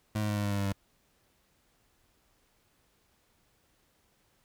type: tone with pitch steps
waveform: 25% pulse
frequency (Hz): 106.7 / 105.47 / 104.26 / 103.07 / 101.88 / 100.71 / 99.55 / 98.41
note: G#2 / G#2 / G#2 / G#2 / G#2 / G2 / G2 / G2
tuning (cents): +47 / +27 / +7 / -13 / -33 / +47 / +27 / +7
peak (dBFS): -25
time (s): 0.15-0.726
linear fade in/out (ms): 5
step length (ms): 72
effects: pink hiss -70 dBFS RMS until 4.44 s